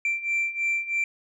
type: beating tone pair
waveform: sine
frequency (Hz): 2349 / 2352.1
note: D7 / D7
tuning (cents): 0 / +2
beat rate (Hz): 3.1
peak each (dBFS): -27 / -24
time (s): 0.05-1.04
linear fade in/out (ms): 2
effects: tanh soft clip ceiling -20 dBFS